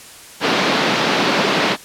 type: band-pass noise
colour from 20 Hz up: pink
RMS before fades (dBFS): -17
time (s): 0.4-1.77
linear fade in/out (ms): 50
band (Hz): 190 to 4600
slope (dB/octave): 24
effects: white hiss -39 dBFS RMS until 1.84 s + low-pass 11000 Hz 12 dB/octave